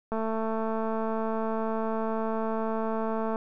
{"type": "click train", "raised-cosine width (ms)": 1, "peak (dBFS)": -18, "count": 720, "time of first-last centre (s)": [0.12, 3.359], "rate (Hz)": 222, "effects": []}